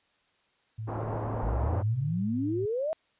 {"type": "tone with pitch glide", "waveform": "sine", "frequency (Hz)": [110, 108.67], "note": ["A2", "A2"], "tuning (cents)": [0, -21], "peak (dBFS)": -33, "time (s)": [0.78, 2.66], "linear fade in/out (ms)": 10, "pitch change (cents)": -21, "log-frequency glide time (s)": [2.11, 2.38]}
{"type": "low-pass noise", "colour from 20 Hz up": "white", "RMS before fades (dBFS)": -35, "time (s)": [0.87, 1.83], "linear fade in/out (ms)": 20, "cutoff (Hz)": 940, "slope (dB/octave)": 24}
{"type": "exponential sweep", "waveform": "sine", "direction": "up", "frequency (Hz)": [50, 659.3], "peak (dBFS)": -27, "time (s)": [1.43, 2.93], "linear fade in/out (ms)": 0}
{"effects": ["white hiss -69 dBFS RMS until 3.19 s", "resampled to 8000 Hz"]}